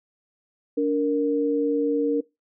sine tone pair together, 288.9 / 464.9 Hz, D4 / A#4, -28 / -5 cents, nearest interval minor sixth, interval 823 cents, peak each -22 dBFS, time 0.77-2.21 s, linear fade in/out 10 ms, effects noise-tail reverb RT60 0.2 s tail -20 dB re dry

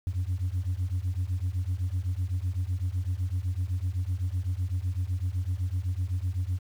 sine beating tone pair, 87.31 / 95.21 Hz, F2 / G2, 0 / -50 cents, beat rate 7.9 Hz, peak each -28 dBFS, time 0.07-6.59 s, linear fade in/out 0 ms, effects tanh soft clip ceiling -23 dBFS + 9-bit

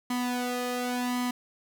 sawtooth tone with flanger, 247.2 Hz, B3, 2 cents sharp, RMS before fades -30 dBFS, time 0.1-1.31 s, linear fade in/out 5 ms, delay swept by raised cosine 0.97 to 1.62 ms, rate 0.9 Hz, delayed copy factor +0.8, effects 9-bit

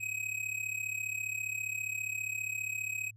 square tone with amplitude modulation, 2532 Hz, D#7, 30 cents sharp, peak -31 dBFS, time 0-3.11 s, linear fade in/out 20 ms, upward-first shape sine, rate 34.9 Hz, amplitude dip 80%, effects added 109 Hz sine -53 dBFS peak until 3.16 s + low-pass 12000 Hz 12 dB/octave

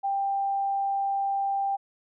sine tone, 790 Hz, G5, 13 cents sharp, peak -24 dBFS, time 0.03-1.77 s, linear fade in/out 20 ms, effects none

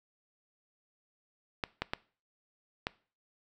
clicks, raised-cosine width 0.3 ms, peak -15 dBFS, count 4, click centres 1.638 / 1.82 / 1.935 / 2.869 s, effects noise-tail reverb RT60 0.4 s tail -21 dB re dry

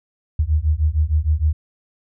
sine beating tone pair, 73.9 / 80.4 Hz, D2 / E2, +11 / -43 cents, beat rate 6.5 Hz, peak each -18 dBFS, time 0.39-1.53 s, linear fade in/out 5 ms, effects none

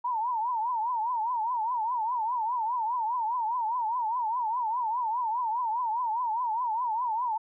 sine tone with vibrato, 932.3 Hz, A#5, in tune, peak -26 dBFS, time 0.04-7.38 s, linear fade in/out 10 ms, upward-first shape triangle, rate 4.9 Hz, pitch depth 170 cents each way, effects none

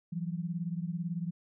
sine beating tone pair, 166.4 / 184.4 Hz, E3 / F#3, +17 / -6 cents, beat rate 18 Hz, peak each -34 / -37 dBFS, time 0.12-1.31 s, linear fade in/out 10 ms, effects none

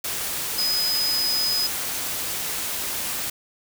sine tone in noise, 5020 Hz, D#8, 15 cents sharp, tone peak -21 dBFS, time 0.58-1.67 s, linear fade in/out 5 ms, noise white, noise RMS -28 dBFS, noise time 0.04-3.3 s, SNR +4 dB, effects none

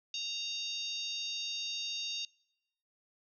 harmonic tone with a mistuned harmonic, 927 Hz, A#5, 10 cents flat, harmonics 3 / 4 / 5 / 6 / 7, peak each -41 / -38 / -42 / -46 / -47 dBFS, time 0.14-2.25 s, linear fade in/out 2 ms, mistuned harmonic 7, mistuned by -21 cents, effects noise-tail reverb RT60 0.9 s tail -26 dB re dry

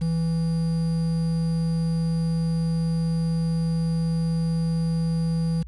triangle tone with quantisation, 164.81 Hz, E3, in tune, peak -19 dBFS, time 0.01-5.63 s, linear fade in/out 10 ms, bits 7, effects added 60 Hz sine -36 dBFS peak until 5.67 s + resampled to 24000 Hz

